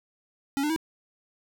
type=tone with pitch steps; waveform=square; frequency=277.2 / 298.8 / 322.1 Hz; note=C#4 / D4 / E4; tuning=0 / +30 / -40 cents; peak=-25 dBFS; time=0.57-0.762 s; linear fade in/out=0 ms; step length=64 ms; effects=none